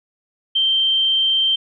sine tone, 3136 Hz, G7, in tune, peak -14 dBFS, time 0.55-1.56 s, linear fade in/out 10 ms, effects none

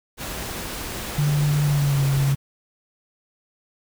pink noise, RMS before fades -31 dBFS, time 0.17-2.36 s, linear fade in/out 50 ms
sine tone with pitch glide, 146.83 to 137.79 Hz, D3 to C#3, 0 to -10 cents, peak -17 dBFS, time 1.18-2.35 s, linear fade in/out 5 ms, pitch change -110 cents, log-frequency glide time 1.64-2.05 s
effects none

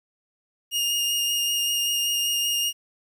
sawtooth tone with vibrato, 2839 Hz, F7, 28 cents sharp, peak -19 dBFS, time 0.71-2.73 s, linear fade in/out 50 ms, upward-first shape sine, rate 5.2 Hz, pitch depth 12 cents each way, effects 10-bit

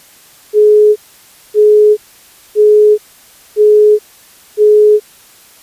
sine tone bursts, 422.1 Hz, G#4, 28 cents sharp, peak -3 dBFS, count 5, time 0.53-5 s, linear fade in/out 50 ms, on 430 ms, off 580 ms, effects white hiss -42 dBFS RMS until 5.62 s + resampled to 32000 Hz

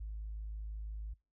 sine tone, 53 Hz, G#1, 36 cents sharp, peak -38 dBFS, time 0-1.14 s, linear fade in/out 10 ms, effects noise-tail reverb RT60 0.3 s tail -26 dB re dry + tanh soft clip ceiling -35 dBFS

